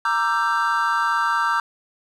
triangle chord, E half-diminished seventh, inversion second, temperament equal with one note detuned, 932.3 / 1174.7 / 1339.2 / 1568 Hz, Bb5 / D6 / E6 / G6, 0 / 0 / +27 / 0 cents, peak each -22 dBFS, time 0.05-1.6 s, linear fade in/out 2 ms, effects none

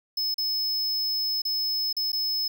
square tone with dropouts, 5200 Hz, E8, 24 cents flat, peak -25 dBFS, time 0.17-2.48 s, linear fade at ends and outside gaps 5 ms, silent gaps 0.343-0.381 / 1.419-1.451 / 1.928-1.966 / 2.119-2.129 s, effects none

